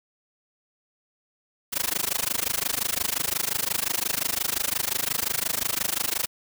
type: noise with amplitude modulation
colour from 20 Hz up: white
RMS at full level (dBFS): -23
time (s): 1.72-6.27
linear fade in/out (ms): 20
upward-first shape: sine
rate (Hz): 25.7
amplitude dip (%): 100
effects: none